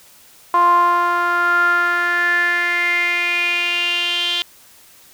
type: tone with band-pass filter sweep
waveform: sawtooth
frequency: 349.2 Hz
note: F4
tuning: in tune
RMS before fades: -17 dBFS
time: 0.54-4.42 s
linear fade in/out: 0 ms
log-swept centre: 1000 to 3300 Hz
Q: 7.6
effects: white hiss -47 dBFS RMS until 5.13 s